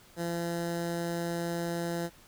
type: tone with notch filter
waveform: 15% pulse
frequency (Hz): 170.4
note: F3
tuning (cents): -42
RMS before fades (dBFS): -33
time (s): 0.16-2.1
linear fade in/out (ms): 50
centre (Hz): 2600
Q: 1.9
effects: pink hiss -57 dBFS RMS until 2.27 s